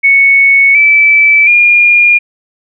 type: tone with pitch steps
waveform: sine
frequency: 2215 / 2313 / 2418 Hz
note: C#7 / D7 / D7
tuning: -2 / -27 / +50 cents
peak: -3 dBFS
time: 0.03-2.19 s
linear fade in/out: 20 ms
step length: 720 ms
effects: none